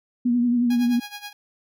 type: tone with vibrato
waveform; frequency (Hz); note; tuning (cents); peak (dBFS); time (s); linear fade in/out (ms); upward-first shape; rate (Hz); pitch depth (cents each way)
sine; 241.5; B3; -39; -17; 0.25-1; 10; triangle; 11; 48
type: tone with tremolo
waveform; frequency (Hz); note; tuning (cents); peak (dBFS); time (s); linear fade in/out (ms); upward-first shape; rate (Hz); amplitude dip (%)
10% pulse; 824; G#5; -14; -24; 0.7-1.33; 5; sine; 9.4; 80
effects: none

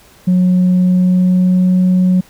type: tone with pitch glide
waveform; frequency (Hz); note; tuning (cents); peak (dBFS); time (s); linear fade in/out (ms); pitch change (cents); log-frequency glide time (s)
sine; 181.9 to 183.38; F#3 to F#3; -29 to -15; -6; 0.27-2.21; 10; +14; 0.78-1.78
effects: tanh soft clip ceiling -6 dBFS + pink hiss -45 dBFS RMS until 2.29 s

